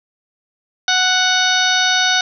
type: harmonic tone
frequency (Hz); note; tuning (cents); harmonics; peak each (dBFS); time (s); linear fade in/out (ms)
740; F#5; 0; 1 / 2 / 3 / 4 / 5 / 6 / 7 / 8; -21 / -17 / -25 / -23 / -18 / -24 / -28 / -23; 0.88-2.21; 2
effects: none